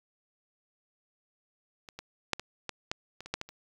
clicks, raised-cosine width 0.2 ms, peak -28 / -24 / -9 / -21 / -17 / -14 / -26 / -27 / -13 / -18 / -30 dBFS, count 11, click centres 1.888 / 1.99 / 2.333 / 2.396 / 2.693 / 2.915 / 3.206 / 3.26 / 3.34 / 3.414 / 3.49 s, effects 8-bit

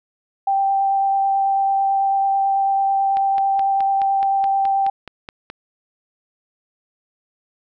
sine tone with vibrato, 784 Hz, G5, in tune, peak -15 dBFS, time 0.47-4.9 s, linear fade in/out 5 ms, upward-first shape triangle, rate 9.1 Hz, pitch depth 10 cents each way
click train, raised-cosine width 0.3 ms, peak -17 dBFS, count 12, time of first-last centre 3.17-5.501 s, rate 4.72 Hz
effects none

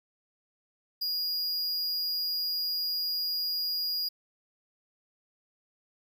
square tone, 4864 Hz, D#8, 40 cents flat, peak -29 dBFS, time 1.01-4.09 s, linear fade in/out 10 ms, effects 11-bit

